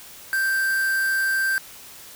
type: tone with quantisation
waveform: triangle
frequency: 1568 Hz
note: G6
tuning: in tune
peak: -18 dBFS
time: 0.33-1.58 s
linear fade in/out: 0 ms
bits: 5
effects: white hiss -43 dBFS RMS until 2.15 s